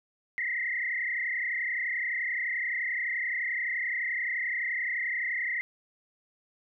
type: tone with frequency modulation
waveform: sine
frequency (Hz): 1985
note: B6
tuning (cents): +8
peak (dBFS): -28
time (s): 0.38-5.61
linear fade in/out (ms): 0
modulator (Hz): 31.6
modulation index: 3.9
effects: none